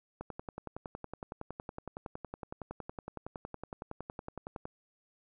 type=click train; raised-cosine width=1 ms; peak=-26 dBFS; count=49; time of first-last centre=0.21-4.654 s; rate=10.8 Hz; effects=none